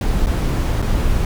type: noise with dropouts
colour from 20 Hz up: brown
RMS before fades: -17 dBFS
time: 0.01-1.25 s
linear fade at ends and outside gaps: 2 ms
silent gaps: 0.261-0.268 / 0.819-0.824 s
effects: none